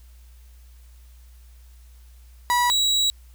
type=tone pair in turn; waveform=35% pulse; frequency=973 / 3884 Hz; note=B5 / B7; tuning=-26 / -30 cents; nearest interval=2 octaves; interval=2396 cents; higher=second; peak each=-16 dBFS; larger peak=neither; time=2.5-2.7 / 2.7-3.1 s; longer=second; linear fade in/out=0 ms; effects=added 60 Hz sine -45 dBFS peak until 3.34 s + white hiss -60 dBFS RMS until 3.34 s